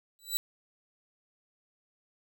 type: tone with exponential growth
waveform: 15% pulse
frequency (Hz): 3951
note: B7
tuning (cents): 0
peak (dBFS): -17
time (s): 0.19-0.37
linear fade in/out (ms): 0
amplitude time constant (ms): 39
effects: none